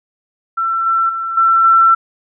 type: tone with level steps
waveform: sine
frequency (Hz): 1344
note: E6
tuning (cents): +33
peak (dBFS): -14 / -11 / -18 / -8 / -6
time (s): 0.57-1.95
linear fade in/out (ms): 10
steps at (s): 0.86 / 1.09 / 1.37 / 1.64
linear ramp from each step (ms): 5
effects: none